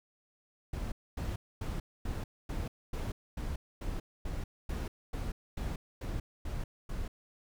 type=noise bursts; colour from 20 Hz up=brown; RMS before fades=-36 dBFS; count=15; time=0.73-7.08 s; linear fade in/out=5 ms; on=190 ms; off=250 ms; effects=none